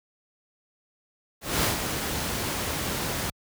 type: noise with ADSR envelope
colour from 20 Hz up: pink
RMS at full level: -22 dBFS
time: 1.41-3.3 s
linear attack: 220 ms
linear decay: 130 ms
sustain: -7 dB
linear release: 3 ms
effects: high-pass 60 Hz 12 dB/octave